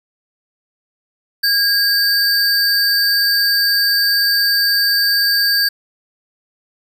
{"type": "tone pair together", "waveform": "square", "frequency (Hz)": [1627, 4597], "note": ["G#6", "D8"], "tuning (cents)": [-36, -38], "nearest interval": "octave + tritone", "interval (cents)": 1798, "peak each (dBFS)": [-17, -15], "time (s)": [1.43, 5.69], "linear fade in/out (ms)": 10, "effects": []}